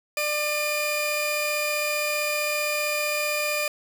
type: tone pair together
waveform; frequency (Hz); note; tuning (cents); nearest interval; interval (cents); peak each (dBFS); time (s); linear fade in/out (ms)
sawtooth; 596.4 / 2421; D5 / D#7; +27 / -48; 2 octaves; 2425; -23; 0.17-3.68; 2
effects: none